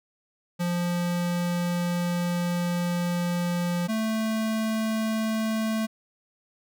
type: tone pair in turn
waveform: square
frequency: 174.9 / 220.4 Hz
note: F3 / A3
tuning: +3 / +3 cents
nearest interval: major third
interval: 400 cents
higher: second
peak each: -25 dBFS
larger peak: neither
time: 0.59-3.88 / 3.88-5.87 s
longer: first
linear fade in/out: 20 ms
effects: none